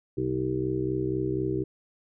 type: harmonic tone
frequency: 64.1 Hz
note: C2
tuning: 35 cents flat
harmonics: 1 / 2 / 3 / 5 / 6 / 7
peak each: -41 / -32 / -40 / -30 / -29 / -40 dBFS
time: 0.17-1.64 s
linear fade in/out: 10 ms
effects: none